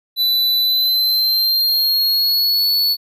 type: tone with pitch glide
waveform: square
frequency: 3986 to 4423 Hz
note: B7 to C#8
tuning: +15 to -5 cents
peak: -14 dBFS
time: 0.16-2.97 s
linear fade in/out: 50 ms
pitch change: +180 cents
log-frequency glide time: 0.6-2.68 s
effects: none